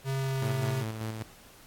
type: tone with pitch glide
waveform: square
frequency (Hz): 134.8 to 132.03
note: C#3 to C3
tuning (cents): -48 to +16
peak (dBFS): -29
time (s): 0.04-0.85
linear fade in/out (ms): 50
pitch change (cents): -36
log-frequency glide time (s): 0.14-0.72
type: tone with tremolo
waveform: sawtooth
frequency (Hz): 110.5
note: A2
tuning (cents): +8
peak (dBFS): -28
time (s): 0.42-1.23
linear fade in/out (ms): 5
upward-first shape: square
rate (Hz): 5.1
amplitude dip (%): 40
effects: pink hiss -54 dBFS RMS until 1.66 s + AAC 64 kbps